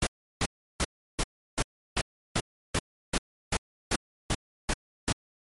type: noise bursts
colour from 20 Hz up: pink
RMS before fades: -26 dBFS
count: 14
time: 0.02-5.126 s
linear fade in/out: 5 ms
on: 49 ms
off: 340 ms
effects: MP3 48 kbps